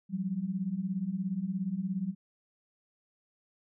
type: beating tone pair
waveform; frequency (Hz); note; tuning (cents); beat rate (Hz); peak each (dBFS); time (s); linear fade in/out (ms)
sine; 176.6 / 193.6; F3 / G3; +20 / -21; 17; -35 / -32; 0.09-2.15; 50
effects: none